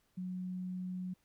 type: tone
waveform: sine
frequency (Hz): 183.1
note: F#3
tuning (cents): -18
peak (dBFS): -37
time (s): 0.17-1.14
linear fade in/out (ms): 10
effects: pink hiss -75 dBFS RMS until 1.24 s